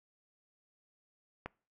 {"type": "click", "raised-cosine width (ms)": 0.5, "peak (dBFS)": -24, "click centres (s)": 1.46, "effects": ["noise-tail reverb RT60 0.4 s tail -24 dB re dry"]}